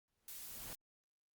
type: noise with exponential growth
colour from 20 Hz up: pink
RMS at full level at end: -49 dBFS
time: 0.08-0.73 s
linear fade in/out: 0 ms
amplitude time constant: 140 ms
type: noise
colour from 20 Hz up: blue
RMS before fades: -49 dBFS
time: 0.28-0.75 s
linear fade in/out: 2 ms
effects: Opus 48 kbps